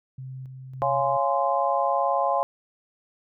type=tone with tremolo; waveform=sine; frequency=130.81 Hz; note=C3; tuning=in tune; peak=-34 dBFS; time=0.18-1.17 s; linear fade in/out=5 ms; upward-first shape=square; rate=1.8 Hz; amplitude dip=35%
type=chord; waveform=sine; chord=Db major seventh; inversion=none; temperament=just; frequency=554.4 / 693 / 831.5 / 1039.4 Hz; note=Db5 / F5 / Ab5 / C6; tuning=0 / -14 / +2 / -12 cents; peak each=-26 dBFS; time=0.82-2.43 s; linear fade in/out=0 ms
effects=none